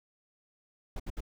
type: noise bursts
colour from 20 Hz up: brown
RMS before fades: -35 dBFS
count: 3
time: 0.96-1.206 s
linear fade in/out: 5 ms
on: 38 ms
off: 66 ms
effects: none